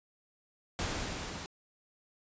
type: noise with level ramp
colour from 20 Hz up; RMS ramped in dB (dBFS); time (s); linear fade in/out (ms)
pink; -34 to -42; 0.79-1.46; 0
effects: resampled to 16000 Hz